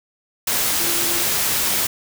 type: tone in noise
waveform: sine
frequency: 341.3 Hz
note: F4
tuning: 40 cents flat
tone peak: -31 dBFS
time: 0.8-1.23 s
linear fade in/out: 5 ms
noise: white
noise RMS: -20 dBFS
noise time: 0.47-1.87 s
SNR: -14 dB
effects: none